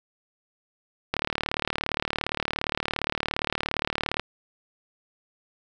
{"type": "click train", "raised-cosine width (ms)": 0.3, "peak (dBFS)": -9, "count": 115, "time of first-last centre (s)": [1.14, 4.196], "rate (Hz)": 37.3, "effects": []}